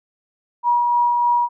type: tone with tremolo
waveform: sine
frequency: 960 Hz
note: B5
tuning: 49 cents flat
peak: -13 dBFS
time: 0.63-1.49 s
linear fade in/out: 50 ms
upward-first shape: sine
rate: 3.3 Hz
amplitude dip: 25%
effects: none